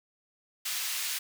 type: high-pass noise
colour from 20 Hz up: pink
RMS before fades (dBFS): -33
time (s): 0.65-1.19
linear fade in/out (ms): 10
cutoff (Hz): 2400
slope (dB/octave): 12
effects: none